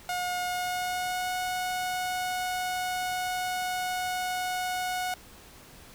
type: tone with pitch glide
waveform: sawtooth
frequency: 720 to 732.2 Hz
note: F#5 to F#5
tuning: -47 to -18 cents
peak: -25 dBFS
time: 0.09-5.14 s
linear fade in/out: 2 ms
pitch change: +29 cents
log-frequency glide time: 0.44-1.32 s
effects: pink hiss -51 dBFS RMS until 5.94 s